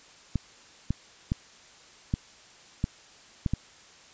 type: clicks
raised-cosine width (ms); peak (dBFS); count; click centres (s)
5; -13; 7; 0.357 / 0.906 / 1.319 / 2.139 / 2.841 / 3.462 / 3.536
effects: white hiss -53 dBFS RMS until 4.13 s + resampled to 16000 Hz